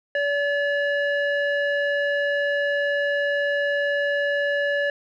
square tone with low-pass filter, 573 Hz, D5, 43 cents flat, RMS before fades -23 dBFS, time 0.15-4.9 s, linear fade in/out 2 ms, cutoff 2100 Hz, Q 7, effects none

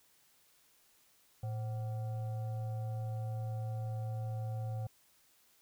sine tone with frequency modulation, 112.8 Hz, A2, 44 cents sharp, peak -35 dBFS, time 1.43-4.87 s, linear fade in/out 5 ms, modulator 642 Hz, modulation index 0.37, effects white hiss -68 dBFS RMS until 5.61 s

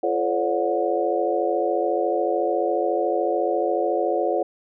sine tone cluster, 342.9 / 432.2 / 525 / 579 / 728 Hz, F4 / A4 / C5 / D5 / F#5, -32 / -31 / +6 / -25 / -28 cents, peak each -26 dBFS, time 0.03-4.43 s, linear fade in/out 5 ms, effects none

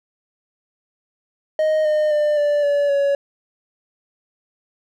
triangle tone with pitch steps, 622.3 / 609.8 / 597.6 / 585.7 / 574 / 562.5 Hz, D#5 / D#5 / D5 / D5 / D5 / C#5, 0 / -35 / +30 / -5 / -40 / +25 cents, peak -13 dBFS, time 1.59-3.15 s, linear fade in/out 2 ms, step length 260 ms, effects none

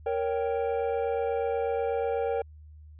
triangle chord, G diminished, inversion first, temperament equal, 466.2 / 554.4 / 784 Hz, Bb4 / Db5 / G5, 0 / 0 / 0 cents, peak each -26 / -30 / -31 dBFS, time 0.06-2.42 s, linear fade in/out 5 ms, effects added 76 Hz sine -46 dBFS peak until 2.99 s + resampled to 8000 Hz

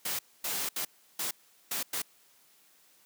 white noise bursts at uneven times, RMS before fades -33 dBFS, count 6, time 0.05-0.19 / 0.44-0.69 / 0.76-0.85 / 1.19-1.31 / 1.71-1.83 / 1.93-2.02 s, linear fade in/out 5 ms, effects white hiss -63 dBFS RMS until 3.05 s + high-pass 150 Hz 12 dB/octave

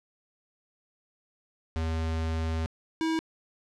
square tone pair in turn, 80.8 / 322.5 Hz, E2 / E4, -34 / -38 cents, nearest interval 2 octaves, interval 2396 cents, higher second, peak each -28 / -26 dBFS, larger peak second, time 1.76-2.66 / 3.01-3.19 s, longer first, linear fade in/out 0 ms, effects low-pass 6000 Hz 12 dB/octave

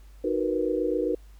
sine chord, B major seventh, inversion first, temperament equal, 311.1 / 370 / 466.2 / 493.9 Hz, D#4 / F#4 / A#4 / B4, 0 / 0 / 0 / 0 cents, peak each -29 dBFS, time 0.24-1.15 s, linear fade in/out 5 ms, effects added 50 Hz sine -46 dBFS peak until 1.39 s + pink hiss -62 dBFS RMS until 1.39 s

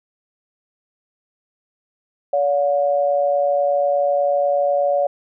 sine tone pair together, 570 / 718.2 Hz, C#5 / F5, +48 / +48 cents, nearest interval major third, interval 400 cents, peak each -16 / -21 dBFS, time 2.33-5.07 s, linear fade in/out 5 ms, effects none

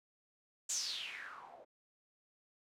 blue noise with low-pass filter sweep, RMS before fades -43 dBFS, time 0.69-1.65 s, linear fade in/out 10 ms, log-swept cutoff 7500 to 540 Hz, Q 6.6, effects none

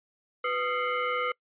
sine tone with frequency modulation, 370 Hz, F#4, in tune, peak -26 dBFS, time 0.44-1.32 s, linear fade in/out 5 ms, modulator 866 Hz, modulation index 2.3, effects noise-tail reverb RT60 0.1 s tail -25 dB re dry + resampled to 8000 Hz

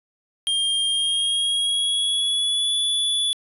square tone with pitch glide, 3209 to 3439 Hz, G7 to A7, +40 to -40 cents, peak -20 dBFS, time 0.47-3.33 s, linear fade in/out 0 ms, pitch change +120 cents, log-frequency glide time 0.88-2.75 s, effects resampled to 32000 Hz + 10-bit

